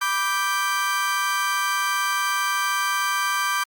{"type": "chord", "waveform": "35% pulse", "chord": "G major", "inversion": "first", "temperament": "equal", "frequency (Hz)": [987.8, 1174.7, 1568], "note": ["B5", "D6", "G6"], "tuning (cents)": [0, 0, 0], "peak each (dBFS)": [-28, -22, -24], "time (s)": [0.01, 3.64], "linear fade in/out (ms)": 10, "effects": ["Opus 48 kbps"]}